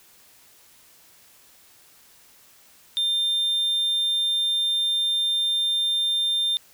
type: tone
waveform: triangle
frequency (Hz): 3600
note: A7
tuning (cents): +39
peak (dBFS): -19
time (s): 2.97-6.57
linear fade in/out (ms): 0
effects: white hiss -54 dBFS RMS until 6.73 s